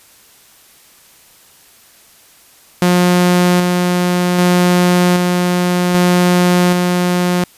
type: tone with tremolo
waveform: sawtooth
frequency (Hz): 178.4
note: F3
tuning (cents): +37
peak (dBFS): -5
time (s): 2.82-7.44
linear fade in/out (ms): 2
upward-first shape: square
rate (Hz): 0.64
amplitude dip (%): 30
effects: white hiss -46 dBFS RMS until 7.57 s + resampled to 32000 Hz